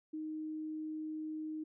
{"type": "tone", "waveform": "sine", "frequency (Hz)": 311.1, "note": "D#4", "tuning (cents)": 0, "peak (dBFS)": -38, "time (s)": [0.13, 1.64], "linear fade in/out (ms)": 10, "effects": []}